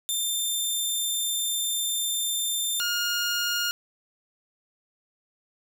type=tone pair in turn; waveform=15% pulse; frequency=3584 / 1422.3 Hz; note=A7 / F6; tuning=+31 / +31 cents; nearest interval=octave + major third; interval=1600 cents; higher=first; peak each=-18 dBFS; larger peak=neither; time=0.09-2.8 / 2.8-3.71 s; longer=first; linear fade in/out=0 ms; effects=none